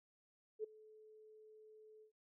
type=tone with ADSR envelope; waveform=sine; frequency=432.5 Hz; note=A4; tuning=30 cents flat; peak=-37 dBFS; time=0.59-2.12 s; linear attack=48 ms; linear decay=10 ms; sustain=-22 dB; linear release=100 ms; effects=none